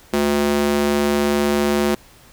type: tone with high-pass filter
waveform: square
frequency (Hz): 72.3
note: D2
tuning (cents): -27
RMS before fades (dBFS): -18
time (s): 0.13-1.95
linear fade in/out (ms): 5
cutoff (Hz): 280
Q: 1.9
effects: pink hiss -48 dBFS RMS until 2.32 s